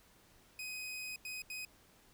sawtooth tone bursts at uneven times, 2510 Hz, D#7, 15 cents sharp, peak -38 dBFS, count 3, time 0.59-1.16 / 1.25-1.42 / 1.5-1.65 s, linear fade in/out 2 ms, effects pink hiss -65 dBFS RMS until 2.13 s

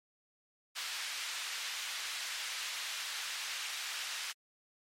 white band-pass noise, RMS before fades -40 dBFS, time 0.75-4.33 s, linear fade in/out 20 ms, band 1400 to 4500 Hz, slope 12 dB/octave, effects MP3 64 kbps

